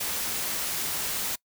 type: noise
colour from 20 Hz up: white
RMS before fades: -30 dBFS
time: 0-1.36 s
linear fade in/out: 10 ms
effects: noise-tail reverb RT60 0.1 s tail -24 dB re dry